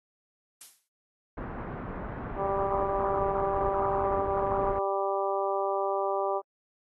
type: noise with exponential decay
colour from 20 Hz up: blue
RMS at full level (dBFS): -40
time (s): 0.61-0.88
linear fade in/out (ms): 1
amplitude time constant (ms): 57
type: low-pass noise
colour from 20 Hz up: pink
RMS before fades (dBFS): -37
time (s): 1.37-4.79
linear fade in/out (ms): 5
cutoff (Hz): 1500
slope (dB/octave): 24
type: harmonic tone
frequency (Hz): 196.3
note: G3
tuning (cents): +3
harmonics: 2 / 3 / 4 / 5 / 6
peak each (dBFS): -31 / -31 / -32 / -35 / -35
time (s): 2.36-6.42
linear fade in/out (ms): 50
effects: AAC 32 kbps